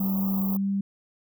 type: tone with pitch glide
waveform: sine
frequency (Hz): 194.1 to 197.49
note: G3 to G3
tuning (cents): -17 to +13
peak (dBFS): -23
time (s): 0-0.81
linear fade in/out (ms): 5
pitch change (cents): +30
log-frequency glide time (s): 0.43-0.7
type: band-stop noise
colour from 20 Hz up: white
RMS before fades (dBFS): -34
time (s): 0-0.57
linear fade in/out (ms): 5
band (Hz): 1200 to 13000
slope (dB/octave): 96
effects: none